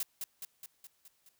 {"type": "noise with echo", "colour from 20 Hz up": "blue", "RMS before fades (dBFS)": -34, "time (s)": [0, 0.03], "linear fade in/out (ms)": 2, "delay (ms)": 210, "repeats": 6, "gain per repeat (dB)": -4, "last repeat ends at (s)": 1.29, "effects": ["white hiss -73 dBFS RMS until 1.39 s"]}